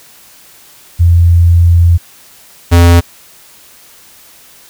sine / square tone pair in turn, 85.6 / 85.97 Hz, F2 / F2, -34 / -27 cents, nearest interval unison, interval 7 cents, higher second, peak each -3 dBFS, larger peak neither, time 0.99-1.98 / 2.71-3.01 s, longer first, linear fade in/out 20 ms, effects white hiss -40 dBFS RMS until 4.69 s

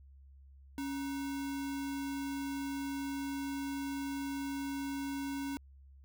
sine tone with sample-and-hold, 277.2 Hz, C#4, in tune, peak -35 dBFS, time 0.78-5.57 s, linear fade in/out 0 ms, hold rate 1225 Hz, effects added 68 Hz sine -54 dBFS peak until 6.04 s

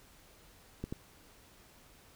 clicks, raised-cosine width 3 ms, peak -24 dBFS, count 2, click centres 0.84 / 0.925 s, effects pink hiss -60 dBFS RMS until 2.15 s

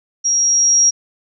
sine tone with level ramp, 5650 Hz, F8, 19 cents sharp, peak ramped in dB -13 to -8 dBFS, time 0.24-0.91 s, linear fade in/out 20 ms, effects none

